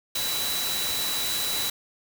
sine tone in noise, 3941 Hz, B7, 4 cents flat, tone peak -29 dBFS, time 0.15-1.7 s, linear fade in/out 5 ms, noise white, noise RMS -29 dBFS, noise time 0.15-1.7 s, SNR -3 dB, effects none

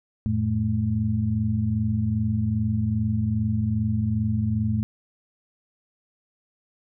sine tone cluster, 88.8 / 111.3 / 216.6 Hz, F2 / A2 / A3, +29 / +20 / -27 cents, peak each -28 / -24 / -25 dBFS, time 0.26-4.83 s, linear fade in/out 0 ms, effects none

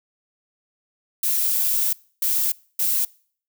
violet noise bursts at uneven times, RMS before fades -21 dBFS, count 3, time 1.23-1.93 / 2.22-2.52 / 2.79-3.05 s, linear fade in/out 5 ms, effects noise-tail reverb RT60 0.5 s tail -24 dB re dry

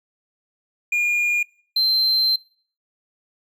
triangle tone pair in turn, 2424 / 4118 Hz, D#7 / C8, -46 / -28 cents, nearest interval major sixth, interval 918 cents, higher second, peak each -16 / -15 dBFS, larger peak second, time 0.92-1.43 / 1.76-2.36 s, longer second, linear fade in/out 5 ms, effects noise-tail reverb RT60 0.5 s tail -23 dB re dry

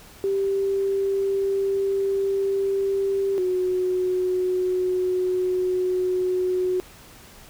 sine tone pair in turn, 392 / 366.9 Hz, G4 / F#4, 0 / -15 cents, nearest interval minor second, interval 115 cents, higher first, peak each -20 dBFS, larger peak neither, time 0.24-3.38 / 3.38-6.8 s, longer second, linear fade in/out 0 ms, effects pink hiss -47 dBFS RMS until 7.49 s

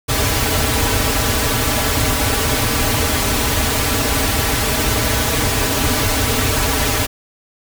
pink noise with comb filter, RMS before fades -17 dBFS, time 0.08-7.07 s, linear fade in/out 20 ms, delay 5.6 ms, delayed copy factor -0.9, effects none

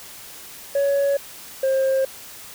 sine tone pair in turn, 560 / 532.7 Hz, C#5 / C5, +18 / +31 cents, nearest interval minor second, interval 87 cents, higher first, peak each -14 dBFS, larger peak neither, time 0.75-1.17 / 1.63-2.05 s, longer neither, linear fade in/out 5 ms, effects tanh soft clip ceiling -16 dBFS + white hiss -40 dBFS RMS until 2.54 s

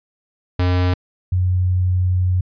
square / sine tone pair in turn, 90.1 / 91.2 Hz, F#2 / F#2, -45 / -24 cents, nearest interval unison, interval 21 cents, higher second, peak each -15 / -14 dBFS, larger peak second, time 0.59-0.94 / 1.32-2.41 s, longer second, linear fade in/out 5 ms, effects resampled to 11025 Hz

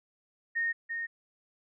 sine tone with echo, 1847 Hz, A#6, 16 cents flat, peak -27 dBFS, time 0.55-0.73 s, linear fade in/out 20 ms, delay 340 ms, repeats 1, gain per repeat -5 dB, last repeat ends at 1.07 s, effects none

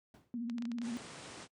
brown noise with exponential decay, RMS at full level -48 dBFS, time 0.14-0.4 s, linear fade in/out 2 ms, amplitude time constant 56 ms
sine tone with vibrato, 235.8 Hz, A#3, 20 cents sharp, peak -35 dBFS, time 0.34-0.97 s, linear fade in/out 0 ms, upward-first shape sine, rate 15 Hz, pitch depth 63 cents each way
clicks, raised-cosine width 0.2 ms, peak -30 dBFS, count 7, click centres 0.498 / 0.583 / 0.623 / 0.654 / 0.717 / 0.785 / 0.817 s
pink low-pass noise, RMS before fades -48 dBFS, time 0.81-1.48 s, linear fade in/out 50 ms, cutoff 9600 Hz, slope 96 dB/octave
effects noise-tail reverb RT60 0.1 s tail -24 dB re dry + high-pass 150 Hz 12 dB/octave

